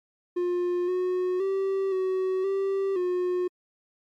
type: tone with pitch steps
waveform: triangle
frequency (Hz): 354.6 / 365 / 387.4 / 375.4 / 390 / 360.2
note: F4 / F#4 / G4 / F#4 / G4 / F#4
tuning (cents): +26 / -24 / -20 / +25 / -9 / -46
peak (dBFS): -22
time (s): 0.36-3.48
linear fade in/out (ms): 10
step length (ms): 520
effects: AAC 64 kbps